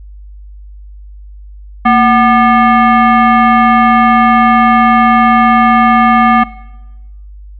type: tone with frequency modulation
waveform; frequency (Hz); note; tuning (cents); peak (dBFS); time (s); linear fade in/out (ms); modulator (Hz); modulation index
sine; 228.9; A#3; -31; -4; 1.85-6.44; 10; 975; 1.4
effects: noise-tail reverb RT60 1.0 s tail -20 dB re dry + added 50 Hz sine -29 dBFS peak until 7.59 s